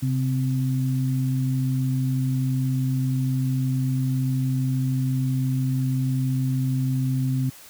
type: tone pair together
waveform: sine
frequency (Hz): 132.5 / 258.6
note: C3 / C4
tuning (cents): +22 / -20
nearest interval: octave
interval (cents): 1158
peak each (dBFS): -21 / -27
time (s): 0.02-7.5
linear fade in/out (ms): 10
effects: white hiss -46 dBFS RMS until 7.69 s + high-pass 60 Hz 12 dB/octave